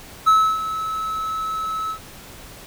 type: tone with ADSR envelope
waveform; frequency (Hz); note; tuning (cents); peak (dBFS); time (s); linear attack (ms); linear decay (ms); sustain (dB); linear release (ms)
triangle; 1297; E6; -28; -8; 0.26-1.99; 20; 300; -13; 89
effects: pink hiss -41 dBFS RMS until 2.66 s